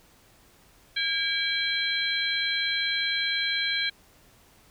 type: harmonic tone with a mistuned harmonic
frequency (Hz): 810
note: G#5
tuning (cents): -43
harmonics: 2 / 3 / 4 / 5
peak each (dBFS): -30 / -30 / -30 / -30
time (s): 0.96-3.9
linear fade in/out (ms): 10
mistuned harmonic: 3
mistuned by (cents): -91
effects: pink hiss -58 dBFS RMS until 4.7 s